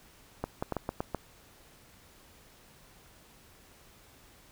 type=clicks; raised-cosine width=1 ms; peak=-17 dBFS; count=7; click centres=0.44 / 0.625 / 0.723 / 0.767 / 0.891 / 1.005 / 1.147 s; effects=pink hiss -58 dBFS RMS until 4.51 s